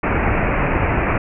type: low-pass noise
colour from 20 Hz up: pink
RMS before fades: -18 dBFS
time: 0.03-1.18 s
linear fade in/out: 5 ms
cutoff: 2600 Hz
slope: 96 dB/octave
effects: none